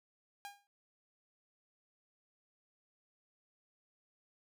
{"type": "tone with exponential decay", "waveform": "sawtooth", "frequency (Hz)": 809, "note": "G#5", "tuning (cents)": -46, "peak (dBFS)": -38, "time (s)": [0.45, 0.67], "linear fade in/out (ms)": 0, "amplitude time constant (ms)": 46, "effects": []}